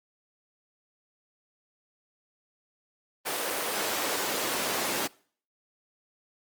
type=noise with high-pass filter sweep; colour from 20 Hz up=pink; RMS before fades=-30 dBFS; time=3.25-5.08 s; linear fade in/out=20 ms; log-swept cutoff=490 to 320 Hz; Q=1; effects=noise-tail reverb RT60 0.5 s tail -24 dB re dry + Opus 24 kbps